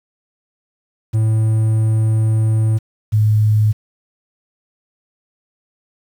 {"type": "tone pair in turn", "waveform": ["triangle", "sine"], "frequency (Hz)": [110, 107.12], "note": ["A2", "A2"], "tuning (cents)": [0, -46], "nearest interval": "unison", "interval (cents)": 46, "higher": "first", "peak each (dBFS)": -10, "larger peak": "neither", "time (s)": [[1.13, 2.79], [3.12, 3.73]], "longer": "first", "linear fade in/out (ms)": 20, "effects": ["7-bit"]}